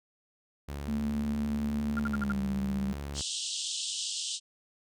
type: tone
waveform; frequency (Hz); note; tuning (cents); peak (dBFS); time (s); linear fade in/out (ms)
sawtooth; 71; C#2; +42; -32; 0.68-3.22; 10
type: tone with pitch glide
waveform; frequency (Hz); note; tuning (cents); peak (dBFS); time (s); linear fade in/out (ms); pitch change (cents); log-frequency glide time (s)
sine; 221.5 to 197.33; A3 to G3; +12 to +12; -29; 0.88-2.93; 0; -200; 2.03-2.4
type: tone bursts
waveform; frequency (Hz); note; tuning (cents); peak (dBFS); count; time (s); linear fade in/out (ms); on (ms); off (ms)
sine; 1396.9; F6; 0; -31; 5; 1.97-2.319; 0; 21; 61
type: band-pass noise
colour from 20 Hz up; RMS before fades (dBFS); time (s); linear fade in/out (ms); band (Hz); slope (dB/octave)
pink; -35; 3.14-4.4; 50; 2900 to 8800; 96
effects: none